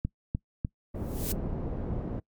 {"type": "click train", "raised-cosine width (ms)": 5, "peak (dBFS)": -16, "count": 3, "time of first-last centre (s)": [0.05, 0.649], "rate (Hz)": 3.34}
{"type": "low-pass noise", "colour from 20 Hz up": "pink", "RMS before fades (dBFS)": -33, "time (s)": [0.94, 2.2], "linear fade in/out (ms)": 10, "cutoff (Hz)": 440, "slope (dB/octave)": 12}
{"type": "noise with exponential growth", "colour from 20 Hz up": "blue", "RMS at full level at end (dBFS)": -30, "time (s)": [0.95, 1.32], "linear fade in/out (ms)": 2, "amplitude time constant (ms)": 79}
{"effects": ["noise-tail reverb RT60 0.1 s tail -22 dB re dry", "MP3 96 kbps"]}